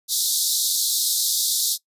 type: high-pass noise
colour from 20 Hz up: pink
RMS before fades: -21 dBFS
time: 0.08-1.78 s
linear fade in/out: 50 ms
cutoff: 3600 Hz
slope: 96 dB/octave
effects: noise-tail reverb RT60 0.1 s tail -20 dB re dry + resampled to 32000 Hz